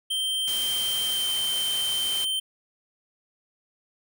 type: tone with pitch glide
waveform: square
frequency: 3136 to 3111 Hz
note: G7 to G7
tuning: 0 to -14 cents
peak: -25 dBFS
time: 0.1-2.4 s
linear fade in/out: 10 ms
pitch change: -14 cents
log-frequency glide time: 1.05-1.24 s
type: noise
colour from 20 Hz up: white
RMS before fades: -35 dBFS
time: 0.47-2.25 s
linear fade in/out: 10 ms
effects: none